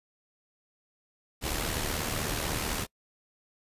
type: noise with amplitude modulation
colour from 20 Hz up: pink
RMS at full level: -29 dBFS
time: 1.41-2.87 s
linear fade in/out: 50 ms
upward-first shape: sine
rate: 75.9 Hz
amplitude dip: 55%
effects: noise-tail reverb RT60 0.1 s tail -26 dB re dry + resampled to 32000 Hz